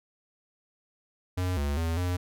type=tone with pitch steps; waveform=square; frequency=91 / 71.5 / 82.3 / 89.5 Hz; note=F#2 / D2 / E2 / F2; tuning=-28 / -46 / -2 / +43 cents; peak=-27 dBFS; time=1.37-2.17 s; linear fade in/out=10 ms; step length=200 ms; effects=none